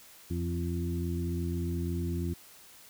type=harmonic tone with a mistuned harmonic; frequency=86 Hz; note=F2; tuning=26 cents flat; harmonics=1 / 2 / 3 / 4; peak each=-32 / -35 / -39 / -38 dBFS; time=0.3-2.34 s; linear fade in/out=10 ms; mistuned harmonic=3; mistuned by=+17 cents; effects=white hiss -54 dBFS RMS until 2.89 s